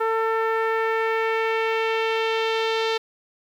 sawtooth tone with low-pass filter sweep, 447.7 Hz, A4, 30 cents sharp, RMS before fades -23 dBFS, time 0-2.98 s, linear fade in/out 10 ms, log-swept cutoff 1400 to 3900 Hz, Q 2, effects 9-bit

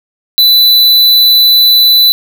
square tone, 3989 Hz, B7, 17 cents sharp, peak -4 dBFS, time 0.38-2.12 s, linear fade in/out 0 ms, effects none

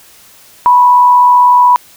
sine tone with frequency modulation, 983 Hz, B5, 8 cents flat, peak -3 dBFS, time 0.66-1.76 s, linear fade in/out 0 ms, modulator 76.2 Hz, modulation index 0.33, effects white hiss -41 dBFS RMS until 1.96 s

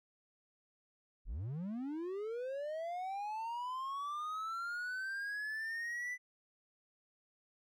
triangle linear sweep, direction up, 30.87 to 2000 Hz, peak -36 dBFS, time 1.25-6.18 s, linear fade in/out 50 ms, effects none

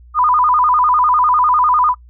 sine tone with vibrato, 1105 Hz, C#6, 6 cents flat, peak -10 dBFS, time 0.14-1.95 s, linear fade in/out 50 ms, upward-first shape square, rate 10 Hz, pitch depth 180 cents each way, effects noise-tail reverb RT60 0.1 s tail -23 dB re dry + added 60 Hz sine -39 dBFS peak until 2.09 s

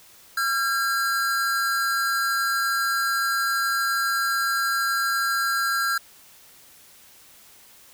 square tone pair together, 1366 / 1618.8 Hz, F6 / G#6, -39 / -45 cents, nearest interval minor third, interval 294 cents, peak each -25 dBFS, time 0.37-5.98 s, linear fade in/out 5 ms, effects white hiss -51 dBFS RMS until 7.93 s

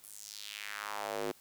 square tone with high-pass filter sweep, 51.91 Hz, G#1, in tune, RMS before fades -41 dBFS, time 0.03-1.32 s, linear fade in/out 10 ms, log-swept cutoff 11000 to 340 Hz, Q 2.2, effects white hiss -61 dBFS RMS until 1.4 s

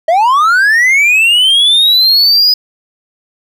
triangle linear sweep, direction up, 622.3 to 5010 Hz, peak -4 dBFS, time 0.08-2.54 s, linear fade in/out 5 ms, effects none

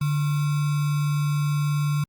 sine tone with sample-and-hold, 146.83 Hz, D3, in tune, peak -20 dBFS, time 0.01-2.04 s, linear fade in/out 5 ms, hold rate 1225 Hz, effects Opus 32 kbps

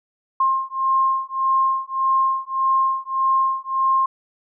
sine beating tone pair, 1062 / 1063.7 Hz, C6 / C6, +25 / +28 cents, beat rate 1.7 Hz, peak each -20 dBFS, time 0.4-4.06 s, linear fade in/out 5 ms, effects none

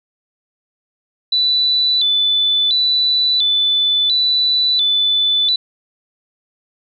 sine tone with vibrato, 3729 Hz, A#7, in tune, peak -12 dBFS, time 1.32-5.56 s, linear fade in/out 5 ms, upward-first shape square, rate 0.72 Hz, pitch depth 110 cents each way, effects none

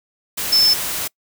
sine tone in noise, 5274 Hz, E8, in tune, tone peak -11 dBFS, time 0.52-0.74 s, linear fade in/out 10 ms, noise white, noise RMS -24 dBFS, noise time 0.37-1.08 s, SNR +10 dB, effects noise-tail reverb RT60 0.1 s tail -26 dB re dry

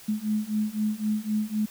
sine beating tone pair, 211.3 / 215.2 Hz, G#3 / A3, +30 / -38 cents, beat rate 3.9 Hz, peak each -28 / -27 dBFS, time 0.08-1.66 s, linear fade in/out 10 ms, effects white hiss -48 dBFS RMS until 1.7 s

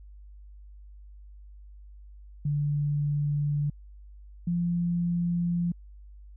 sine tone pair in turn, 146.1 / 172.96 Hz, D3 / F3, -9 / -16 cents, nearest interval minor third, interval 293 cents, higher second, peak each -24 dBFS, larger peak neither, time 2.45-3.7 / 4.47-5.72 s, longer neither, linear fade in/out 5 ms, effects added 50 Hz sine -45 dBFS peak until 6.36 s

